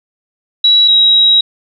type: tone pair in turn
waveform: sine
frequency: 3900 / 3840 Hz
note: B7 / B7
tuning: -23 / -49 cents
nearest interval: unison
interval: 26 cents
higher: first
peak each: -5 dBFS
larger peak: neither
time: 0.64-0.88 / 0.88-1.41 s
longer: second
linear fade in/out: 5 ms
effects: none